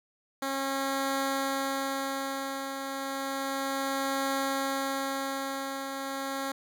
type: tone with tremolo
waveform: 10% pulse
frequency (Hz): 271.8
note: C#4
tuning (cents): -34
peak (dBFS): -19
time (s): 0.42-6.52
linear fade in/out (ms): 5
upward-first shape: triangle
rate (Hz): 0.32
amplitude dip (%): 55
effects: none